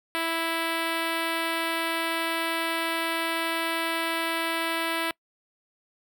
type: tone with notch filter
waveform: 5% pulse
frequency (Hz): 329.6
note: E4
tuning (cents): 0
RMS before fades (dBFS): -28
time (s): 0.15-5.11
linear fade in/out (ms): 0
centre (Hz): 6500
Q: 0.68
effects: noise-tail reverb RT60 0.1 s tail -25 dB re dry